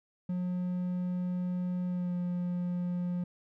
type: tone with pitch glide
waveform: triangle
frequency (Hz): 180 to 177.32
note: F#3 to F3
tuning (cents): -47 to +27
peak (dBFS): -28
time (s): 0.29-3.24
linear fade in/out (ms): 5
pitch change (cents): -26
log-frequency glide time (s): 1.87-2.14
effects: none